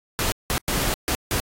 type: noise bursts at uneven times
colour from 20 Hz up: pink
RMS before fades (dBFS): -23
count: 5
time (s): 0.19-0.32 / 0.5-0.58 / 0.68-0.94 / 1.08-1.15 / 1.31-1.4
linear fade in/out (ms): 0
effects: AAC 48 kbps